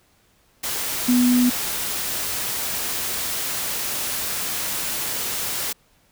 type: tone in noise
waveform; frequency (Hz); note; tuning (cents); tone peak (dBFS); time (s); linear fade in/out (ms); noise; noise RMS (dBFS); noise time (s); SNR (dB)
sine; 246.9; B3; 0; -14; 1.08-1.5; 10; white; -26; 0.63-5.73; +9
effects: pink hiss -60 dBFS RMS until 6.11 s